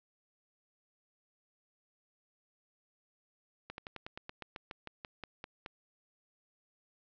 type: slowing click train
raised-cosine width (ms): 0.3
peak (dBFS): -26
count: 15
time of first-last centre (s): 3.7-5.661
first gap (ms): 81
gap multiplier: 1.08
effects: low-pass 5000 Hz 12 dB/octave